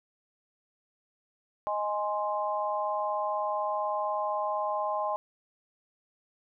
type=chord; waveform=sine; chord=Ab major; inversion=second; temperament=equal; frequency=622.3 / 830.6 / 1046.5 Hz; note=Eb5 / Ab5 / C6; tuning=0 / 0 / 0 cents; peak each=-32 dBFS; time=1.67-5.16 s; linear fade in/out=0 ms; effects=none